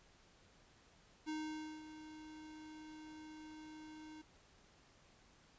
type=tone with ADSR envelope; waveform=square; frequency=309.7 Hz; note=D#4; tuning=8 cents flat; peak=-40 dBFS; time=1.26-4.22 s; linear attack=29 ms; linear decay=530 ms; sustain=-12 dB; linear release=9 ms; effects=pink hiss -67 dBFS RMS until 5.58 s + resampled to 16000 Hz